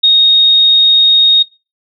sine tone, 3728 Hz, A#7, 1 cent flat, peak -4 dBFS, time 0.03-1.43 s, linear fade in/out 10 ms, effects noise-tail reverb RT60 0.3 s tail -24 dB re dry

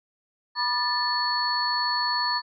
sine tone cluster, 976 / 1202 / 1759 / 4407 Hz, B5 / D6 / A6 / C#8, -21 / +40 / -1 / -11 cents, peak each -27 / -33 / -30 / -26 dBFS, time 0.55-2.42 s, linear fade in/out 50 ms, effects none

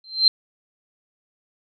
sine tone with exponential growth, 4132 Hz, C8, 22 cents flat, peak -8 dBFS, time 0.04-0.28 s, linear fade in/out 2 ms, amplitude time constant 52 ms, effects none

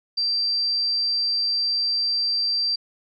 sine tone, 4699 Hz, D8, in tune, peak -20 dBFS, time 0.17-2.76 s, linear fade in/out 10 ms, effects none

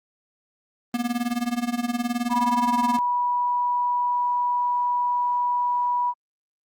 square tone with tremolo, 240 Hz, B3, 49 cents flat, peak -21 dBFS, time 0.94-2.99 s, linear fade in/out 2 ms, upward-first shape sine, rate 19 Hz, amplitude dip 85%
sine tone, 976 Hz, B5, 21 cents flat, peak -20 dBFS, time 2.29-6.14 s, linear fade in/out 50 ms
effects Opus 24 kbps

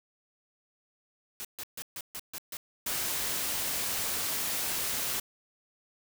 white noise bursts, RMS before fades -39 dBFS, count 7, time 1.4-2.569 s, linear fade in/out 0 ms, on 47 ms, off 140 ms
white noise, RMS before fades -32 dBFS, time 2.86-5.2 s, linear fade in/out 5 ms
effects none

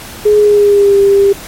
sine tone with pitch glide, 419.3 to 397.6 Hz, G#4 to G4, +17 to +25 cents, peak -4 dBFS, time 0.25-1.33 s, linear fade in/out 10 ms, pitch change -92 cents, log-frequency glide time 0.37-0.97 s, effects pink hiss -29 dBFS RMS until 1.47 s + MP3 64 kbps

